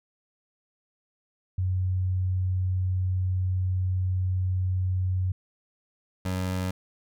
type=tone pair in turn; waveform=sine / 25% pulse; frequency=92.5 / 92.5 Hz; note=F#2 / F#2; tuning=0 / 0 cents; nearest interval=unison; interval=0 cents; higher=neither; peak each=-23 dBFS; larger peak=neither; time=1.58-5.32 / 6.25-6.71 s; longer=first; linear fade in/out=5 ms; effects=none